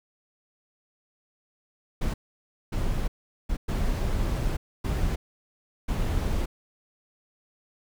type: noise bursts at uneven times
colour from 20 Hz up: brown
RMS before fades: -26 dBFS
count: 6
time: 2.01-2.14 / 2.72-3.08 / 3.49-3.57 / 3.68-4.57 / 4.84-5.16 / 5.88-6.46 s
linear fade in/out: 10 ms
effects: none